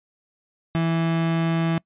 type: tone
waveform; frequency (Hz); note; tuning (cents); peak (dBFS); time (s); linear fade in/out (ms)
35% pulse; 164.81; E3; 0; -18; 0.75-1.78; 0
effects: noise-tail reverb RT60 0.1 s tail -24 dB re dry + resampled to 8000 Hz